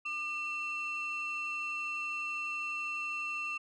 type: tone pair together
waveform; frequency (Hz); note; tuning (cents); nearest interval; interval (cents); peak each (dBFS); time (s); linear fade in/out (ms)
sine; 1200 / 2694; D6 / E7; +37 / +37; octave + major second; 1400; -38 / -33; 0.05-3.58; 10
effects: tanh soft clip ceiling -31 dBFS